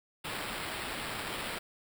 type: noise with sample-and-hold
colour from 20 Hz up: white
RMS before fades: -38 dBFS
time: 0.24-1.59 s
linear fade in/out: 10 ms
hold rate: 6300 Hz
effects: none